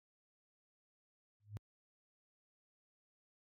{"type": "tone with exponential growth", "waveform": "sine", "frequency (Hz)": 104, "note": "G#2", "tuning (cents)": 3, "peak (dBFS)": -38, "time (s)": [1.4, 1.57], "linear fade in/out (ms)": 0, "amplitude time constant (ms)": 35, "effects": ["high-pass 60 Hz 12 dB/octave", "AAC 48 kbps"]}